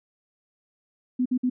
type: tone bursts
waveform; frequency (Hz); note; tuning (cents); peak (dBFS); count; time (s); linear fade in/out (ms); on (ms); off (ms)
sine; 251.4; B3; +31; -20; 3; 1.19-1.499; 10; 67; 54
effects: none